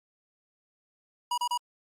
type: tone bursts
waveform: square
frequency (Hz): 968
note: B5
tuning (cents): -35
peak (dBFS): -27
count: 3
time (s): 1.31-1.576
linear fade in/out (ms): 5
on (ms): 68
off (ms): 31
effects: low-pass 12000 Hz 12 dB/octave + Opus 48 kbps